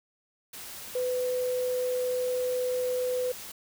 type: tone in noise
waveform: sine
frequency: 502 Hz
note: B4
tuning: 28 cents sharp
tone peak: -26 dBFS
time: 0.95-3.32 s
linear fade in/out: 5 ms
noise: white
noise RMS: -42 dBFS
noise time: 0.53-3.52 s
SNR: +13 dB
effects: none